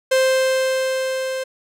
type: tone with level ramp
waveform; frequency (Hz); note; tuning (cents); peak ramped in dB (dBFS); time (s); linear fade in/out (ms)
45% pulse; 523.3; C5; 0; -13 to -23; 0.11-1.44; 10
effects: low-pass 12000 Hz 12 dB/octave